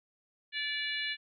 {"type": "harmonic tone", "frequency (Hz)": 580, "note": "D5", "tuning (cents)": -22, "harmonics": [3, 4, 5, 6, 7], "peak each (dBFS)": [-37, -38, -39, -40, -40], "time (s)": [0.52, 1.17], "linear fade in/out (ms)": 50, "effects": []}